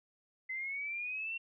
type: exponential sweep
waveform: sine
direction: up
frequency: 2038 to 2739 Hz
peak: -36 dBFS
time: 0.49-1.38 s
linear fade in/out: 10 ms
effects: none